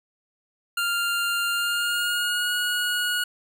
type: tone with pitch glide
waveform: 25% pulse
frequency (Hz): 1396.9 to 1451.2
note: F6 to F#6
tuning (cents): 0 to -34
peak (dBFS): -19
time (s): 0.77-3.24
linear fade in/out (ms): 5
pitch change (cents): +66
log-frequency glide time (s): 1.51-2.53
effects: none